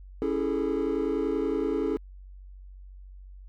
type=chord; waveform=triangle; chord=A major seventh; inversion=first; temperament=equal with one note detuned; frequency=277.2 / 329.6 / 409.4 / 440 Hz; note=C#4 / E4 / G#4 / A4; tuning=0 / 0 / -25 / 0 cents; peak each=-28 dBFS; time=0.22-1.97 s; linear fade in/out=0 ms; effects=tanh soft clip ceiling -17 dBFS + added 47 Hz sine -43 dBFS peak until 3.48 s